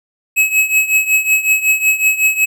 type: tone with tremolo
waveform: square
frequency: 2567 Hz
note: E7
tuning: 47 cents flat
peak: -8 dBFS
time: 0.36-2.46 s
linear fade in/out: 20 ms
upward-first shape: triangle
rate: 5.4 Hz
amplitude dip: 85%
effects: none